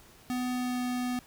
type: tone with pitch glide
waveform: square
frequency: 249.8 to 248.2 Hz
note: B3 to B3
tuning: +20 to +9 cents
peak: -30 dBFS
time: 0.3-1.19 s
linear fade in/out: 0 ms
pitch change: -11 cents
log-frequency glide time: 0.52-0.82 s
effects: pink hiss -56 dBFS RMS until 1.26 s